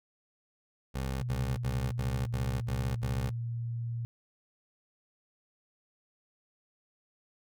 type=tone bursts; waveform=20% pulse; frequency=66.1 Hz; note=C2; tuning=18 cents sharp; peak=-27 dBFS; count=7; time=0.94-3.306 s; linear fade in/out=20 ms; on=290 ms; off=56 ms
type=tone with pitch glide; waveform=sine; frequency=122.4 to 117.14 Hz; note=B2 to A#2; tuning=-15 to +9 cents; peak=-32 dBFS; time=1.21-4.05 s; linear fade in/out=0 ms; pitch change=-76 cents; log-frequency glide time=1.41-2.54 s
effects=none